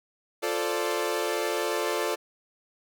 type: chord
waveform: sawtooth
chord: D minor seventh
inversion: first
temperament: equal with one note detuned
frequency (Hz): 349.2 / 440 / 523.3 / 584.3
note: F4 / A4 / C5 / D5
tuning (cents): 0 / 0 / 0 / -9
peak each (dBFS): -28 / -26 / -31 / -28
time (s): 0.42-2.16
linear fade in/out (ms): 20
effects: none